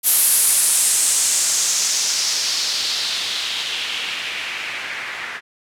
blue noise with low-pass filter sweep, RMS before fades -20 dBFS, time 0.03-5.41 s, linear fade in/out 50 ms, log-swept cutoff 12000 to 1800 Hz, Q 2.4, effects none

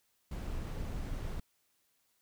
brown noise, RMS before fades -38 dBFS, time 0.31-1.4 s, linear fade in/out 5 ms, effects white hiss -75 dBFS RMS until 2.21 s

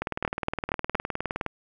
two click trains, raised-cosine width 0.5 ms, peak -10 / -13 dBFS, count 4 / 29, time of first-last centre 0.25-0.953 / 0.02-1.463 s, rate 4.27 / 19.4 Hz, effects none

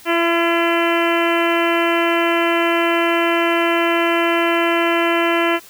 harmonic tone with a mistuned harmonic, 338.8 Hz, E4, 48 cents sharp, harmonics 1 / 2 / 3 / 4 / 5 / 6 / 7 / 8 / 9, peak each -18 / -21 / -23 / -24 / -25 / -26 / -26 / -27 / -28 dBFS, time 0.05-5.6 s, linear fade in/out 50 ms, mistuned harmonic 2, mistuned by -15 cents, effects white hiss -43 dBFS RMS until 5.69 s

